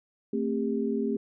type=tone cluster; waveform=sine; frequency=223.8 / 264 / 402.1 Hz; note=A3 / C4 / G4; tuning=+30 / +16 / +44 cents; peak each=-29 / -31 / -30 dBFS; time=0.33-1.17 s; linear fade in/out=5 ms; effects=none